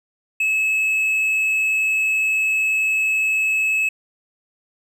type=tone; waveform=triangle; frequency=2589 Hz; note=E7; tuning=32 cents flat; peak=-15 dBFS; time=0.4-3.89 s; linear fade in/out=5 ms; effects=none